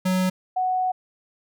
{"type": "tone pair in turn", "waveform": ["square", "sine"], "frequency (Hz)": [185.2, 740.8], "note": ["F#3", "F#5"], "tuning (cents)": [2, 2], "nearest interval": "2 octaves", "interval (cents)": 2400, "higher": "second", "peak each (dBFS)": -20, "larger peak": "neither", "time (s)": [[0.05, 0.3], [0.56, 0.92]], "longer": "second", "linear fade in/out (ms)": 10, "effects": []}